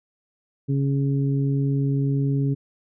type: harmonic tone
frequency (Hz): 138.59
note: C#3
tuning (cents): 0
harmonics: 1 / 2 / 3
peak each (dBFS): -20 / -26 / -33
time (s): 0.68-2.55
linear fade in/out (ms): 20
effects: none